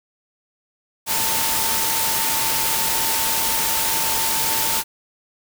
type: tone in noise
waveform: sine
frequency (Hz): 898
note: A5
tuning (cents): +35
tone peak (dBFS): -28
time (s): 1.06-4.84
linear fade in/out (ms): 50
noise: white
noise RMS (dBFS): -21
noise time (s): 1.06-4.84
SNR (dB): -10
effects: none